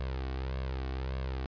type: tone with flanger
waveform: sawtooth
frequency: 65.5 Hz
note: C2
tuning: 2 cents sharp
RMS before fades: -35 dBFS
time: 0-1.46 s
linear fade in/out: 0 ms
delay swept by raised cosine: 1.8 to 2.71 ms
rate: 1.7 Hz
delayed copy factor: +0.6
effects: resampled to 11025 Hz